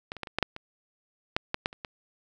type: clicks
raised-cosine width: 0.3 ms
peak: -18 / -25 / -17 / -24 / -10 / -6 / -22 / -8 / -11 / -10 / -27 / -20 dBFS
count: 12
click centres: 0.119 / 0.167 / 0.233 / 0.272 / 0.386 / 0.427 / 0.564 / 1.365 / 1.544 / 1.659 / 1.729 / 1.848 s
effects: none